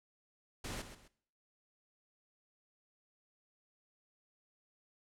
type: noise with echo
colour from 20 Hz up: pink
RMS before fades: -42 dBFS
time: 0.64-0.82 s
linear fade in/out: 5 ms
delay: 130 ms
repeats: 2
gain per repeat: -10 dB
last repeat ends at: 1.08 s
effects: noise-tail reverb RT60 0.6 s tail -19 dB re dry + low-pass 10000 Hz 12 dB/octave